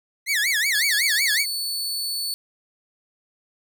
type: tone with vibrato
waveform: sawtooth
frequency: 1947 Hz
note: B6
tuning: 25 cents flat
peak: -16 dBFS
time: 0.26-1.46 s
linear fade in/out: 50 ms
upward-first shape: sine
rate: 5.4 Hz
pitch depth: 280 cents each way
type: tone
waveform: sawtooth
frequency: 4458 Hz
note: C#8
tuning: 9 cents sharp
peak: -22 dBFS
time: 0.75-2.34 s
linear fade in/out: 0 ms
effects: none